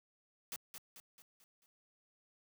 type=noise with echo; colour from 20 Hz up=white; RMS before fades=-43 dBFS; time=0.52-0.56 s; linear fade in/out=0 ms; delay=220 ms; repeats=5; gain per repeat=-6 dB; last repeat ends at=1.66 s; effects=high-pass 100 Hz 12 dB/octave